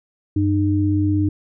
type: tone pair together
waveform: sine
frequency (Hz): 95.8 / 304.1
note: G2 / D#4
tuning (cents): -39 / -40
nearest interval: octave + minor sixth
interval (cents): 1999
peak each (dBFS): -18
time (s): 0.36-1.29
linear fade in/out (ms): 5
effects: none